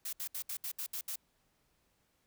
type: noise bursts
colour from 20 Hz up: blue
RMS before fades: -39 dBFS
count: 8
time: 0.05-1.158 s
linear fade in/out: 5 ms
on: 79 ms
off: 68 ms
effects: pink hiss -75 dBFS RMS until 2.26 s